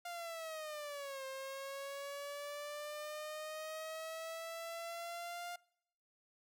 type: linear two-way sweep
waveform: sawtooth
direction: down then up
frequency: 703 to 530 to 703 Hz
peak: -39 dBFS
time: 0.05-5.56 s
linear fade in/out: 5 ms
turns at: 1.25 s
effects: noise-tail reverb RT60 0.8 s tail -25 dB re dry